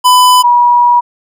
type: tone pair in turn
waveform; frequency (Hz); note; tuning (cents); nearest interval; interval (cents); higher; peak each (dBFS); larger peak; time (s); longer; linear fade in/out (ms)
square / sine; 1000 / 965.3; B5 / B5; +21 / -40; minor second; 61; first; -4; neither; 0.04-0.43 / 0.43-1.01; second; 20
effects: none